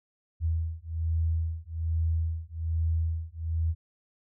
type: beating tone pair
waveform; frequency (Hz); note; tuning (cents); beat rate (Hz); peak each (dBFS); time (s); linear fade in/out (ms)
sine; 81 / 82.2; E2 / E2; -30 / -4; 1.2; -29; 0.4-3.75; 50
effects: none